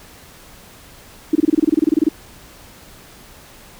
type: tone bursts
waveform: sine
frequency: 311.1 Hz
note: D#4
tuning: in tune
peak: -9 dBFS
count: 16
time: 1.33-2.088 s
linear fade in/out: 5 ms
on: 23 ms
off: 26 ms
effects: pink hiss -43 dBFS RMS until 3.79 s